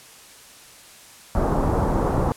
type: low-pass noise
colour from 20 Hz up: pink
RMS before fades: -21 dBFS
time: 1.35-2.32 s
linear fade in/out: 0 ms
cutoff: 1100 Hz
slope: 24 dB/octave
effects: white hiss -46 dBFS RMS until 2.36 s + low-pass 11000 Hz 12 dB/octave